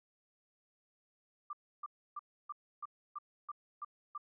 sine tone bursts, 1185 Hz, D6, 15 cents sharp, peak -39 dBFS, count 9, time 1.5-4.179 s, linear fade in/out 5 ms, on 31 ms, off 300 ms, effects none

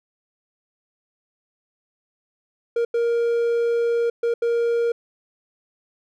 triangle tone bursts at uneven times, 468.8 Hz, A#4, 10 cents sharp, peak -16 dBFS, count 4, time 2.76-2.85 / 2.94-4.1 / 4.23-4.34 / 4.42-4.92 s, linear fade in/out 5 ms, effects none

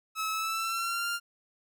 sawtooth tone with pitch glide, 1295 to 1396 Hz, E6 to F6, -31 to -1 cents, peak -26 dBFS, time 0.15-1.2 s, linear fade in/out 50 ms, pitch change +130 cents, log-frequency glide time 0.32-1.09 s, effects none

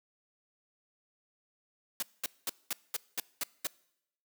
white noise bursts, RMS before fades -33 dBFS, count 8, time 2-3.67 s, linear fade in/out 2 ms, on 25 ms, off 210 ms, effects noise-tail reverb RT60 0.8 s tail -23 dB re dry + high-pass 200 Hz 12 dB/octave

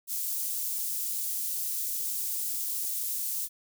white high-pass noise, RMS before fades -32 dBFS, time 0.07-3.49 s, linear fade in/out 50 ms, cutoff 7700 Hz, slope 12 dB/octave, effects none

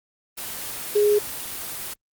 sine tone in noise, 415.3 Hz, G#4, in tune, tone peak -15 dBFS, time 0.95-1.19 s, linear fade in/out 10 ms, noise white, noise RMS -32 dBFS, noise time 0.37-1.94 s, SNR +14 dB, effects Opus 24 kbps

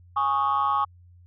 sine chord, Ab suspended fourth, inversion none, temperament just, 830.6 / 1107.5 / 1245.9 Hz, Ab5 / Db6 / Eb6, 0 / -2 / +2 cents, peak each -25 / -22 / -26 dBFS, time 0.16-0.85 s, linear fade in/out 10 ms, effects tanh soft clip ceiling -15 dBFS + added 88 Hz sine -49 dBFS peak until 1.26 s

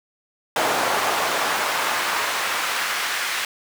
brown noise with high-pass filter sweep, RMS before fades -23 dBFS, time 0.56-3.45 s, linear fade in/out 2 ms, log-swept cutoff 700 to 1800 Hz, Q 1.1, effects none

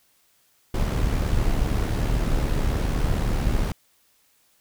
brown noise with amplitude modulation, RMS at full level -20 dBFS, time 0.74-3.72 s, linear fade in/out 5 ms, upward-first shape sine, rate 73 Hz, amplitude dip 50%, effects white hiss -63 dBFS RMS until 4.6 s

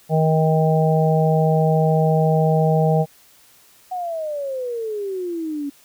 harmonic tone, 158 Hz, D#3, 27 cents sharp, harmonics 1 / 3 / 4 / 5, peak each -16 / -21 / -22 / -23 dBFS, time 0.09-3.06 s, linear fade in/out 50 ms
sine exponential sweep, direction down, 747 to 278.6 Hz, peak -23 dBFS, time 3.91-5.7 s, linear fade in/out 10 ms
effects white hiss -52 dBFS RMS until 5.84 s

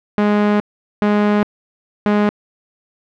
sawtooth tone bursts at uneven times, 207.7 Hz, G#3, in tune, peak -8 dBFS, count 3, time 0.18-0.6 / 1.02-1.43 / 2.06-2.29 s, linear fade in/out 0 ms, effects low-pass 2000 Hz 12 dB/octave

